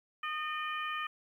harmonic tone with a mistuned harmonic, 607 Hz, D#5, 43 cents flat, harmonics 2 / 3 / 4 / 5, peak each -36 / -40 / -42 / -44 dBFS, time 0.23-1.07 s, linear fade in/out 5 ms, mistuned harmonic 2, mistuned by +27 cents, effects 11-bit

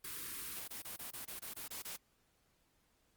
white band-stop noise, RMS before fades -44 dBFS, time 0.04-0.59 s, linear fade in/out 5 ms, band 470 to 1000 Hz, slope 48 dB/octave
white noise bursts, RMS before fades -45 dBFS, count 10, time 0.56-1.967 s, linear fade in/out 10 ms, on 120 ms, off 23 ms
effects pink hiss -75 dBFS RMS until 3.16 s + Opus 32 kbps

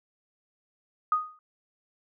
sine tone with exponential decay, 1242 Hz, D#6, 3 cents flat, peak -18 dBFS, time 1.12-1.39 s, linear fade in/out 2 ms, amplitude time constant 57 ms, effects none

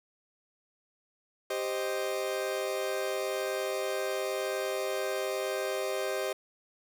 40% pulse chord, C minor, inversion second, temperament equal, 392 / 523.3 / 622.3 Hz, G4 / C5 / Eb5, 0 / 0 / 0 cents, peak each -34 dBFS, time 1.5-6.33 s, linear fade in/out 5 ms, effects none

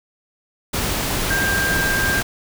sine tone in noise, 1591 Hz, G6, 25 cents sharp, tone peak -19 dBFS, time 1.3-2.21 s, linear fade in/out 10 ms, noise pink, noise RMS -22 dBFS, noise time 0.73-2.23 s, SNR 0 dB, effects none

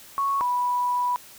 sine tone pair in turn, 1107 / 983.1 Hz, C#6 / B5, -3 / -8 cents, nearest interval major second, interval 205 cents, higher first, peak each -21 / -21 dBFS, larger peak neither, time 0.18-0.41 / 0.41-1.16 s, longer second, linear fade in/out 0 ms, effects white hiss -47 dBFS RMS until 1.38 s

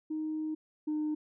sine tone pair in turn, 311.1 / 304.7 Hz, D#4 / D#4, 0 / -36 cents, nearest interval unison, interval 36 cents, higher first, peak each -31 / -28 dBFS, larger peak second, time 0.1-0.55 / 0.87-1.15 s, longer first, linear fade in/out 10 ms, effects tanh soft clip ceiling -27 dBFS

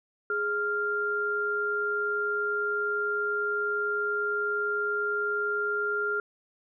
sine tone pair together, 416.2 / 1395 Hz, G#4 / F6, +4 / -2 cents, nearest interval octave + major sixth, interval 2094 cents, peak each -31 / -27 dBFS, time 0.3-6.2 s, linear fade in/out 2 ms, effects none

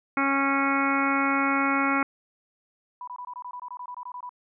harmonic tone, 275.2 Hz, C#4, 12 cents flat, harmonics 1 / 2 / 3 / 4 / 5 / 6 / 7 / 8 / 9, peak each -26 / -35 / -31 / -29 / -27 / -38 / -35 / -29 / -37 dBFS, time 0.17-2.03 s, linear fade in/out 2 ms
sine tone bursts, 987.8 Hz, B5, in tune, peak -34 dBFS, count 15, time 3.01-4.293 s, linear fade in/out 2 ms, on 65 ms, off 22 ms
effects none

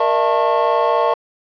triangle tone cluster, 469 / 603 / 667 / 887 / 1088 Hz, A#4 / D5 / E5 / A5 / C#6, +11 / +46 / +20 / +14 / -33 cents, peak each -18 dBFS, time 0-1.14 s, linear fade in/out 5 ms, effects resampled to 11025 Hz + 7-bit

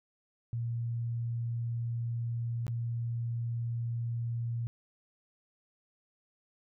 sine tone with dropouts, 117.3 Hz, A#2, 11 cents sharp, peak -31 dBFS, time 0.53-4.67 s, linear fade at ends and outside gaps 0 ms, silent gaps 2.667-2.68 s, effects none

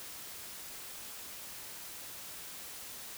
silence, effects white hiss -46 dBFS RMS until 3.17 s

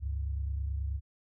sine tone pair together, 69.93 / 99.3 Hz, C#2 / G2, +16 / +23 cents, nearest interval tritone, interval 607 cents, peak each -31 / -39 dBFS, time 0-1.01 s, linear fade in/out 50 ms, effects none

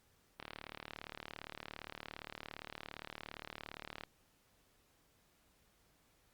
click train, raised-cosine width 0.3 ms, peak -28 dBFS, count 137, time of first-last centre 0.4-4.036 s, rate 37.4 Hz, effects pink hiss -72 dBFS RMS until 6.33 s + Opus 48 kbps

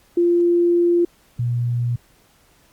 sine tone pair in turn, 346.2 / 120.33 Hz, F4 / B2, -15 / -45 cents, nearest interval octave + tritone, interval 1830 cents, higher first, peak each -13 / -18 dBFS, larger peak first, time 0.17-1.05 / 1.39-1.96 s, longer first, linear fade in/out 5 ms, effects pink hiss -56 dBFS RMS until 2.72 s + Opus 48 kbps

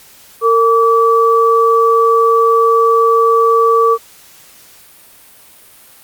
sine tone pair together, 456.9 / 1152 Hz, A#4 / D6, -35 / -34 cents, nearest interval octave + major third, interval 1601 cents, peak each -10 dBFS, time 0.41-3.98 s, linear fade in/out 50 ms, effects white hiss -42 dBFS RMS until 6.03 s + Opus 48 kbps

